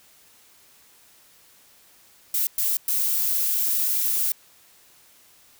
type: noise bursts at uneven times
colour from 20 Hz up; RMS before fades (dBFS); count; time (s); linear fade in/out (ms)
violet; -23; 3; 2.34-2.47 / 2.58-2.77 / 2.88-4.32; 2
effects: white hiss -55 dBFS RMS until 5.59 s